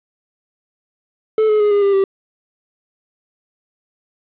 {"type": "tone with pitch steps", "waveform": "triangle", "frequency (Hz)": [435.8, 426.1, 416.6, 407.3, 398.2, 389.4], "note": ["A4", "G#4", "G#4", "G#4", "G4", "G4"], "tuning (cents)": [-17, 44, 5, -34, 27, -12], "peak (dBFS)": -9, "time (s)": [1.38, 2.04], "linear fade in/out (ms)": 2, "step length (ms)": 110, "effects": ["resampled to 8000 Hz", "7-bit"]}